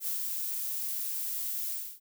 violet noise with ADSR envelope, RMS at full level -32 dBFS, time 0-2 s, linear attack 66 ms, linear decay 160 ms, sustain -2 dB, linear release 290 ms, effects none

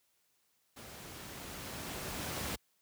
pink noise with level ramp, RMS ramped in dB -50 to -37 dBFS, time 0.76-2.56 s, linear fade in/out 10 ms, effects white hiss -75 dBFS RMS until 2.81 s + high-pass 60 Hz 12 dB/octave

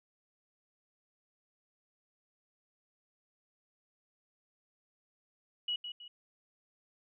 sine tone with echo, 2920 Hz, F#7, 24 cents flat, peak -31 dBFS, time 5.68-5.76 s, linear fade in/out 5 ms, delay 160 ms, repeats 2, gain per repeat -8 dB, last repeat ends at 6.08 s, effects none

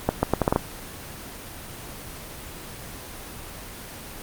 accelerating click train, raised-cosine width 1 ms, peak -4 dBFS, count 7, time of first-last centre 0.09-0.561 s, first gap 140 ms, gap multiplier 0.76, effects pink hiss -38 dBFS RMS until 4.22 s + Opus 24 kbps

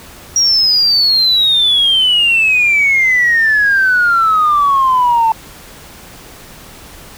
sine exponential sweep, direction down, 5700 to 886 Hz, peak -7 dBFS, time 0.36-5.32 s, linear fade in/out 2 ms, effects tanh soft clip ceiling -4 dBFS + pink hiss -36 dBFS RMS until 7.17 s

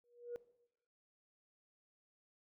sine tone with exponential growth, 480 Hz, B4, 49 cents flat, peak -37 dBFS, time 0.04-0.36 s, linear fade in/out 0 ms, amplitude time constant 68 ms, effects noise-tail reverb RT60 0.8 s tail -19 dB re dry + tanh soft clip ceiling -37 dBFS

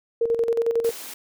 sine tone with tremolo, 462.6 Hz, A#4, 13 cents flat, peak -17 dBFS, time 0.21-0.91 s, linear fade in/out 5 ms, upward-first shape square, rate 11 Hz, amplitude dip 60%
white high-pass noise, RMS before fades -37 dBFS, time 0.84-1.14 s, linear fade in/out 5 ms, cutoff 220 Hz, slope 48 dB/octave
effects none

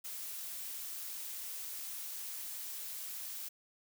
blue noise, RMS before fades -43 dBFS, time 0.04-3.49 s, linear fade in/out 10 ms, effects none

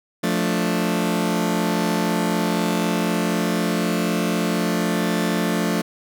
sawtooth chord, D minor, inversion first, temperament just, 176.2 / 220.2 / 293.7 Hz, F3 / A3 / D4, +16 / +2 / 0 cents, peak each -19 / -19 / -22 dBFS, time 0.23-5.82 s, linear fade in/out 10 ms, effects none

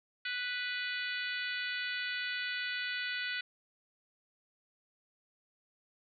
harmonic tone, 493.9 Hz, B4, in tune, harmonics 3 / 4 / 5 / 6 / 7 / 8 / 9, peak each -38 / -40 / -42 / -44 / -45 / -46 / -47 dBFS, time 0.25-3.41 s, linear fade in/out 5 ms, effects none

